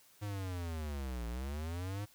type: linear two-way sweep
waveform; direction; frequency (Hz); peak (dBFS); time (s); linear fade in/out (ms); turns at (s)
square; down then up; 105.1 to 56.6 to 105.1; -38; 0.21-2.06; 20; 1.27
effects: white hiss -64 dBFS RMS until 2.14 s